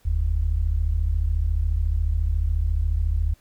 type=tone pair together; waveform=sine; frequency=43.75 / 77.9 Hz; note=F1 / D#2; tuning=+4 / +3 cents; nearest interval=minor seventh; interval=999 cents; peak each=-22 dBFS; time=0.05-3.34 s; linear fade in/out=10 ms; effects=pink hiss -60 dBFS RMS until 3.4 s